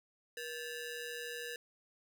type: ring-modulated tone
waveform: sawtooth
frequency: 1108.7 Hz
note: C#6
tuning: in tune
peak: -34 dBFS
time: 0.37-1.56 s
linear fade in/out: 2 ms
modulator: 631 Hz
effects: none